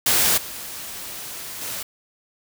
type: noise with level steps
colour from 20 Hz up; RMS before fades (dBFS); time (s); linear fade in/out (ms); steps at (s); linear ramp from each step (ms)
white; -18 / -34 / -30; 0.06-1.83; 5; 0.37 / 1.61; 10
effects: none